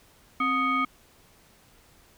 sine tone with frequency modulation, 1244.5 Hz, D#6, in tune, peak -22 dBFS, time 0.4-0.85 s, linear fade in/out 5 ms, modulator 980 Hz, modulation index 0.94, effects pink hiss -58 dBFS RMS until 2.17 s

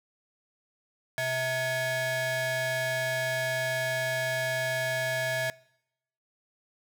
35% pulse ring-modulated tone, 521 Hz, C5, 7 cents flat, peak -23 dBFS, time 1.18-5.5 s, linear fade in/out 0 ms, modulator 1170 Hz, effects noise-tail reverb RT60 0.8 s tail -23 dB re dry

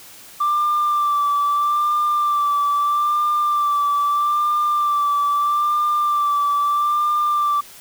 sine tone with vibrato, 1177 Hz, D6, 3 cents sharp, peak -14 dBFS, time 0.4-7.61 s, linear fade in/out 10 ms, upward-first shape sine, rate 0.78 Hz, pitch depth 30 cents each way, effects tanh soft clip ceiling -13 dBFS + white hiss -42 dBFS RMS until 7.8 s

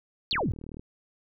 sine exponential sweep, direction down, 4699 to 74 Hz, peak -25 dBFS, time 0.31-0.52 s, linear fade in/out 0 ms
click train, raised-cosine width 3 ms, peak -28 dBFS, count 19, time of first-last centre 0.33-0.795 s, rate 38.7 Hz
effects none

